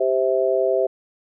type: harmonic tone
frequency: 130.81 Hz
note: C3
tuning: in tune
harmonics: 3 / 4 / 5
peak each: -21 / -21 / -21 dBFS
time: 0-0.87 s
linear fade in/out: 10 ms
effects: none